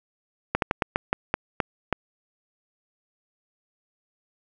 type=slowing click train; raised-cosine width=0.5 ms; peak=-6 dBFS; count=9; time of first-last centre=0.55-1.927 s; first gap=72 ms; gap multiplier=1.24; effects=none